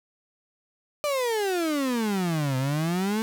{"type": "exponential two-way sweep", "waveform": "35% pulse", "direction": "down then up", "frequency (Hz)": [602, 128, 225.9], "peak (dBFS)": -22, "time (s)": [1.04, 3.22], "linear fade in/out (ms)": 0, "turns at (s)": 2.57, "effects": []}